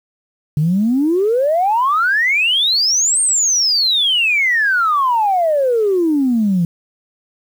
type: exponential two-way sweep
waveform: sine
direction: up then down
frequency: 143.6 to 8770 to 165.9 Hz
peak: -11 dBFS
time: 0.57-6.65 s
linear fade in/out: 2 ms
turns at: 3.21 s
effects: tanh soft clip ceiling -7 dBFS + 7-bit